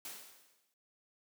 white noise with exponential decay, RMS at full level -43 dBFS, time 0.05-0.74 s, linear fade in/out 2 ms, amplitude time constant 150 ms, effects high-pass 200 Hz 12 dB/octave

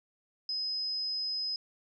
sine tone, 5060 Hz, D#8, 28 cents sharp, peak -31 dBFS, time 0.49-1.56 s, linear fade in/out 2 ms, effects none

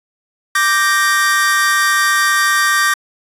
45% pulse chord, G minor, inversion second, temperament equal, 1174.7 / 1568 / 1864.7 Hz, D6 / G6 / Bb6, 0 / 0 / 0 cents, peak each -16 dBFS, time 0.55-2.94 s, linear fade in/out 5 ms, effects resampled to 32000 Hz

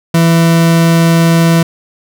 40% pulse tone, 166.2 Hz, E3, 15 cents sharp, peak -5 dBFS, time 0.14-1.63 s, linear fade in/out 5 ms, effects none

